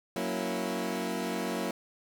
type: chord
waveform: 20% pulse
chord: F# dominant seventh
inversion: none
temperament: equal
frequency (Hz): 185 / 233.1 / 277.2 / 329.6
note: F#3 / A#3 / C#4 / E4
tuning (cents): 0 / 0 / 0 / 0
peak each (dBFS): -31 / -30 / -34 / -32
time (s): 0.16-1.71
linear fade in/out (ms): 2
effects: none